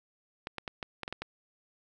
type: clicks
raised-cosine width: 0.3 ms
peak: -20 dBFS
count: 8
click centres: 0.471 / 0.583 / 0.678 / 0.828 / 1.033 / 1.079 / 1.126 / 1.22 s
effects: none